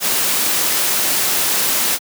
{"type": "noise", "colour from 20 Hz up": "white", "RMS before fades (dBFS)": -17, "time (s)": [0, 1.99], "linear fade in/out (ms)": 50, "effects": ["high-pass 150 Hz 12 dB/octave"]}